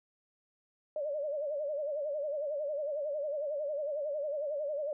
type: tone with vibrato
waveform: sine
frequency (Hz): 587.3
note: D5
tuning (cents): 0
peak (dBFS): -32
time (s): 0.96-4.93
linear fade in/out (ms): 2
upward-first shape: sine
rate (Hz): 11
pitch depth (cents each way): 100
effects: none